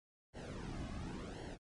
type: noise with flanger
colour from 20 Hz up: brown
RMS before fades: -45 dBFS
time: 0.33-1.58 s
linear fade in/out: 50 ms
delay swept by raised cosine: 0.81 to 2.21 ms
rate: 0.91 Hz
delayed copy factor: -0.8
effects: low-pass 9000 Hz 12 dB/octave + MP3 48 kbps